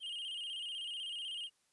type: tone with vibrato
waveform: triangle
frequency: 3009 Hz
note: F#7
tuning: 28 cents sharp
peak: -38 dBFS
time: 0-1.5 s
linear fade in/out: 50 ms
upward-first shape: square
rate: 16 Hz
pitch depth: 83 cents each way
effects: white hiss -75 dBFS RMS until 1.72 s + resampled to 24000 Hz